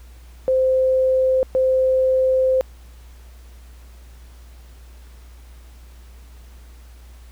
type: tone bursts at uneven times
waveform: sine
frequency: 520 Hz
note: C5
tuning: 11 cents flat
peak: -14 dBFS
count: 2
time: 0.48-1.43 / 1.55-2.61 s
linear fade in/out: 0 ms
effects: added 60 Hz sine -40 dBFS peak until 7.31 s + pink hiss -53 dBFS RMS until 7.31 s